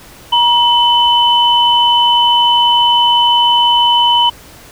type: tone pair together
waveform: sine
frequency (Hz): 952 / 3022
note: A#5 / F#7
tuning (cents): +36 / +36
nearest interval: octave + minor sixth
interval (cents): 2000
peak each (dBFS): -10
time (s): 0.32-4.3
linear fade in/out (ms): 10
effects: pink hiss -38 dBFS RMS until 4.71 s